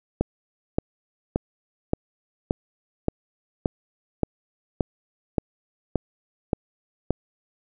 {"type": "click train", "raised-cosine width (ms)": 2, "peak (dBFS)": -7, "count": 13, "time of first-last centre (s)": [0.21, 7.107], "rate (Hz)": 1.74, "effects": []}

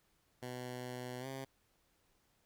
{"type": "tone with pitch glide", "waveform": "10% pulse", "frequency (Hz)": [124.9, 133.86], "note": ["B2", "C3"], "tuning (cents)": [20, 40], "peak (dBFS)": -34, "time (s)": [0.42, 1.45], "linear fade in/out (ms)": 10, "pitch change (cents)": 120, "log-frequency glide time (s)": [1.2, 1.27], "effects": ["pink hiss -75 dBFS RMS until 2.45 s"]}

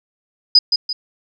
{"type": "tone with echo", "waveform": "sine", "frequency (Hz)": 4980, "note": "D#8", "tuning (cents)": 1, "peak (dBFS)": -5, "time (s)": [0.55, 0.59], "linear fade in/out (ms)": 5, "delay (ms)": 170, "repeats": 2, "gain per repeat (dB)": -7, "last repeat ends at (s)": 0.93, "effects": []}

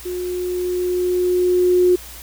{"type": "tone with level ramp", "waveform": "sine", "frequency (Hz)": 360, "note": "F#4", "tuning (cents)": -47, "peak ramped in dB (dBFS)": [-23, -10], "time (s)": [0.05, 1.96], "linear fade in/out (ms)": 10, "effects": ["added 60 Hz sine -40 dBFS peak until 2.22 s", "white hiss -38 dBFS RMS until 2.22 s"]}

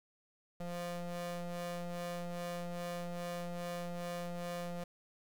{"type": "ring-modulated tone", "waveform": "30% pulse", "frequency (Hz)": 174.61, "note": "F3", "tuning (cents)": 0, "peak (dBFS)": -33, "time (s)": [0.6, 4.84], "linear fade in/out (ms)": 5, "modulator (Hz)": 348, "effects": []}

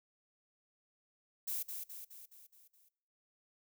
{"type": "noise with echo", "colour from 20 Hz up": "violet", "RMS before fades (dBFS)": -38, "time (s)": [1.47, 1.63], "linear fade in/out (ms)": 10, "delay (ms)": 210, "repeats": 6, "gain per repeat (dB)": -5, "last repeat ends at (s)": 2.89, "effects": ["noise-tail reverb RT60 0.8 s tail -23 dB re dry"]}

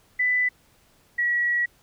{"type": "tone pair in turn", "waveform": "sine", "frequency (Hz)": [1993, 1923.9], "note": ["B6", "B6"], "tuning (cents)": [15, -46], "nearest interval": "minor second", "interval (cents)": 61, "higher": "first", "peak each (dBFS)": [-19, -20], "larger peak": "first", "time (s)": [[0.19, 0.49], [1.18, 1.66]], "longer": "second", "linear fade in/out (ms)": 10, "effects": ["pink hiss -60 dBFS RMS until 1.82 s"]}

